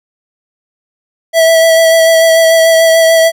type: tone with vibrato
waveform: square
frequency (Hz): 654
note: E5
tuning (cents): -14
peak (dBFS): -5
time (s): 1.33-3.32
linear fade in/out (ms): 50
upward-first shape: sine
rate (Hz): 6.8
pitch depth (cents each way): 16
effects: none